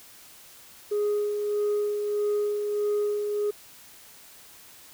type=tone with tremolo; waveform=sine; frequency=415.3 Hz; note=G#4; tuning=in tune; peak=-20 dBFS; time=0.91-3.51 s; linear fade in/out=10 ms; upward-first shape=sine; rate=1.6 Hz; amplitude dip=45%; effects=tanh soft clip ceiling -21 dBFS + white hiss -50 dBFS RMS until 4.93 s